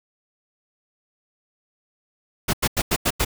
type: noise bursts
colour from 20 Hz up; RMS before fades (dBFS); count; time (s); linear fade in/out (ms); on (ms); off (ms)
pink; -20; 6; 2.48-3.249; 10; 54; 89
effects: none